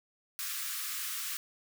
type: high-pass noise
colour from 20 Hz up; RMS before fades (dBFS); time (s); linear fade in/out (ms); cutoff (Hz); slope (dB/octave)
white; -37; 0.39-1.37; 0; 1100; 96
effects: none